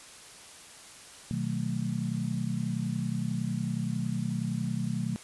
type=chord; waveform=sine; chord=B dominant seventh; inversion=none; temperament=just; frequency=123.47 / 154.34 / 185.21 / 222.2 Hz; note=B2 / D#3 / F#3 / A3; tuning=0 / -14 / +2 / +17 cents; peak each=-34 dBFS; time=1.31-5.16 s; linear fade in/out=0 ms; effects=white hiss -49 dBFS RMS until 5.23 s + resampled to 24000 Hz